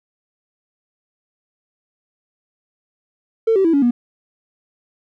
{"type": "tone with pitch steps", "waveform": "triangle", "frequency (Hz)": [450, 385, 329.4, 281.8, 241.1], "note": ["A4", "G4", "E4", "C#4", "B3"], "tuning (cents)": [39, -31, -1, 29, -41], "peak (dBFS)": -8, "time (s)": [3.47, 3.91], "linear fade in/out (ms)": 10, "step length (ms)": 88, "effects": ["tanh soft clip ceiling -9 dBFS"]}